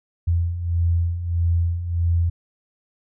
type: beating tone pair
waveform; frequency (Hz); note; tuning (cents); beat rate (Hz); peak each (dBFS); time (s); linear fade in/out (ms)
sine; 84 / 85.6; E2 / F2; +33 / -34; 1.6; -25 / -19; 0.27-2.3; 10
effects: none